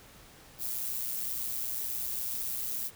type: noise with amplitude modulation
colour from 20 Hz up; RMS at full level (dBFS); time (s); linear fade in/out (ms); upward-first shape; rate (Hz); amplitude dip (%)
violet; -32; 0.58-2.91; 50; sine; 122; 55
effects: pink hiss -54 dBFS RMS until 2.95 s

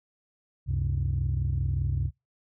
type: tone cluster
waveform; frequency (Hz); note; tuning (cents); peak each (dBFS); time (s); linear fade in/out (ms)
sine; 68.8 / 93.9 / 131.9; C#2 / F#2 / C3; -12 / +26 / +14; -28; 0.66-2.11; 50
effects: noise-tail reverb RT60 0.2 s tail -24 dB re dry + tanh soft clip ceiling -19 dBFS

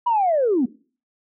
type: linear sweep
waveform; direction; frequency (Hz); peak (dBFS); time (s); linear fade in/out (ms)
sine; down; 987.8 to 220; -15; 0.06-0.66; 10
effects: noise-tail reverb RT60 0.4 s tail -20 dB re dry + tanh soft clip ceiling -11 dBFS

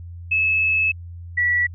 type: tone pair in turn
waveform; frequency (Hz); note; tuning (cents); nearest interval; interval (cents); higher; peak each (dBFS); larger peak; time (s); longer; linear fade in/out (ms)
sine; 2598 / 1946.3; E7 / B6; -26 / -26; perfect fourth; 500; first; -16; neither; 0.31-0.92 / 1.37-1.67; first; 10
effects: added 86 Hz sine -33 dBFS peak until 1.74 s

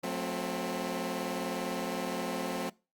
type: chord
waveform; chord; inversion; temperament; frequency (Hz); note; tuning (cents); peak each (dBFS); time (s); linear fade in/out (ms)
15% pulse; F# diminished; none; equal with one note detuned; 180.88 / 220 / 261.6; F#3 / A3 / C4; -39 / 0 / 0; -30 / -32 / -30; 0.03-2.7; 10
effects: noise-tail reverb RT60 0.3 s tail -23 dB re dry + Opus 48 kbps

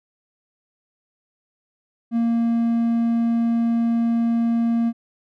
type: tone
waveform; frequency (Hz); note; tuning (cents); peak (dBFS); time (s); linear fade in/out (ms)
triangle; 232; A#3; -8; -15; 2.11-4.93; 50
effects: none

